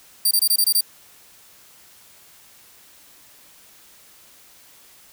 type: tone bursts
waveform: 5% pulse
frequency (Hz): 4699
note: D8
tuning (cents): 0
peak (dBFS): -8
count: 7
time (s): 0.25-0.809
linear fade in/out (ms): 5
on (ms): 61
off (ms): 22
effects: white hiss -50 dBFS RMS until 5.12 s